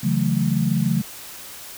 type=chord; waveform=sine; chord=F# minor seventh; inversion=second; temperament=equal; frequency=138.59 / 164.81 / 185 / 220 Hz; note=C#3 / E3 / F#3 / A3; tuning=0 / 0 / 0 / 0 cents; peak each=-23 dBFS; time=0.03-1.02 s; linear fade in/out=10 ms; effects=white hiss -38 dBFS RMS until 1.77 s